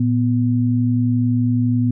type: tone pair together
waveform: sine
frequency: 115.15 / 246.9 Hz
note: A#2 / B3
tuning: -21 / 0 cents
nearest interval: octave + minor second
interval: 1321 cents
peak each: -17 dBFS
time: 0-1.91 s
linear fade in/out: 5 ms
effects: none